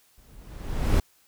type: noise with exponential growth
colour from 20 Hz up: brown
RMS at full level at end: -17 dBFS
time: 0.17-1 s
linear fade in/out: 5 ms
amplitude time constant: 180 ms
effects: white hiss -62 dBFS RMS until 1.27 s